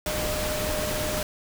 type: tone in noise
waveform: sine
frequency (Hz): 610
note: D#5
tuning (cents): -34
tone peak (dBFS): -30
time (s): 0.06-1.23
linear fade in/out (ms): 2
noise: pink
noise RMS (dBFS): -29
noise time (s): 0.06-1.23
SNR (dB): -4
effects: none